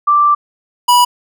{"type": "tone pair in turn", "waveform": ["sine", "square"], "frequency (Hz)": [1174.7, 977.6], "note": ["D6", "B5"], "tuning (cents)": [0, -18], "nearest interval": "minor third", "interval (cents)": 318, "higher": "first", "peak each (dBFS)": -7, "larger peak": "neither", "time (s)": [[0.07, 0.35], [0.88, 1.05]], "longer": "first", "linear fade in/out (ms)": 10, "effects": []}